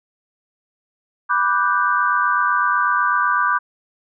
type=chord; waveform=sine; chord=G major seventh; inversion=first; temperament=equal; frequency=987.8 / 1174.7 / 1480 / 1568 Hz; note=B5 / D6 / F#6 / G6; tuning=0 / 0 / 0 / 0 cents; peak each=-22 / -18 / -22 / -22 dBFS; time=1.29-3.59 s; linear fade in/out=20 ms; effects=none